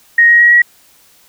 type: tone with pitch steps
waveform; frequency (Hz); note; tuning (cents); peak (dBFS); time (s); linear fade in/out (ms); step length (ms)
sine; 1871 / 1886.2 / 1901.5 / 1916.9; A#6 / A#6 / A#6 / A#6; +6 / +20 / +34 / +48; -4; 0.18-0.62; 5; 110
effects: white hiss -48 dBFS RMS until 1.28 s